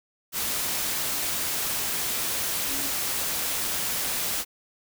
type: tone in noise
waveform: sine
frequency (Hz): 277.6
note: C#4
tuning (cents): +3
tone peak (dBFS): -38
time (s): 2.67-2.92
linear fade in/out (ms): 50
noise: white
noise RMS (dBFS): -28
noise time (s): 0.32-4.45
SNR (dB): -13
effects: none